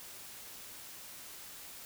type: silence
effects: white hiss -49 dBFS RMS until 1.85 s